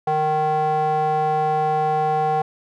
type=tone with band-pass filter; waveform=square; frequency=154.2 Hz; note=D#3; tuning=15 cents flat; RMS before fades=-20 dBFS; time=0.07-2.42 s; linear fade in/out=5 ms; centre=710 Hz; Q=4.8; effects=none